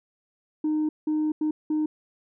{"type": "tone bursts at uneven times", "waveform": "sine", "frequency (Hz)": 307.2, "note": "D#4", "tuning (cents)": -22, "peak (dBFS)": -20, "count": 4, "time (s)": [[0.64, 0.89], [1.07, 1.32], [1.41, 1.51], [1.7, 1.86]], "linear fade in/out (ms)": 5, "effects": ["tanh soft clip ceiling -20 dBFS"]}